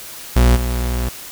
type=tone with level steps; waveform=40% pulse; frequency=60.7 Hz; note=B1; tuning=29 cents flat; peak=-8 / -17 dBFS; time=0.36-1.09 s; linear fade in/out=5 ms; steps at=0.55 s; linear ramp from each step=20 ms; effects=white hiss -34 dBFS RMS until 1.31 s